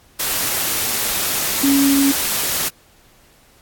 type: tone in noise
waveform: sine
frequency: 277.2 Hz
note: C#4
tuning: in tune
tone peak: -12 dBFS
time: 1.63-2.12 s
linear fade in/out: 10 ms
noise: white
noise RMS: -20 dBFS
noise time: 0.19-2.69 s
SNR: +5 dB
effects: pink hiss -52 dBFS RMS until 3.61 s + AAC 64 kbps